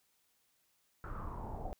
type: noise with low-pass filter sweep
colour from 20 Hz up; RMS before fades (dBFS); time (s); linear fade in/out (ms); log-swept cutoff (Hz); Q
brown; -42; 1.04-1.73; 0; 1400 to 690; 6.8
effects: white hiss -75 dBFS RMS until 1.79 s